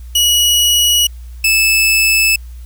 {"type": "tone pair in turn", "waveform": "sawtooth", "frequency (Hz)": [2916, 2620], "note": ["F#7", "E7"], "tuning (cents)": [-26, -11], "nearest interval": "major second", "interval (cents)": 185, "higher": "first", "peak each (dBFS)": -6, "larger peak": "neither", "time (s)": [[0.15, 1.07], [1.44, 2.36]], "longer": "neither", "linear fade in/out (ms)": 5, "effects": ["added 60 Hz sine -28 dBFS peak until 2.65 s", "white hiss -50 dBFS RMS until 2.65 s"]}